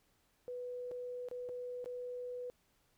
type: tone with dropouts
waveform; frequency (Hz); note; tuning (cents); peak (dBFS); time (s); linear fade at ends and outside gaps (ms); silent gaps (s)
sine; 494.1; B4; +1; -40; 0.48-2.5; 0; 0.912-0.916 / 1.286-1.313 / 1.489-1.493 / 1.843-1.859
effects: pink hiss -74 dBFS RMS until 2.97 s